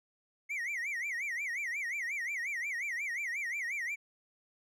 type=tone with vibrato; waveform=triangle; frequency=2093 Hz; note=C7; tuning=in tune; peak=-32 dBFS; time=0.49-3.96 s; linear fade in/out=20 ms; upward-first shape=sine; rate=5.6 Hz; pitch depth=220 cents each way; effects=none